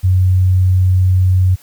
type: tone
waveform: sine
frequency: 92.5 Hz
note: F#2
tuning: in tune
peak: -8 dBFS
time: 0.03-1.56 s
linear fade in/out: 20 ms
effects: white hiss -46 dBFS RMS until 1.62 s